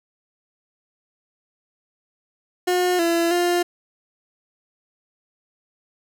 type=tone with pitch steps; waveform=30% pulse; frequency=360.1 / 337.5 / 351.2 Hz; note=F#4 / E4 / F4; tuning=-47 / +41 / +10 cents; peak=-15 dBFS; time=2.67-3.63 s; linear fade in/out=10 ms; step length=320 ms; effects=none